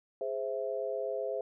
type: chord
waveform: sine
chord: Ab augmented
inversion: none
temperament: equal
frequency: 415.3 / 523.3 / 659.3 Hz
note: Ab4 / C5 / E5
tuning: 0 / 0 / 0 cents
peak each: -37 / -35 / -37 dBFS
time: 0.21-1.41 s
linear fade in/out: 2 ms
effects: none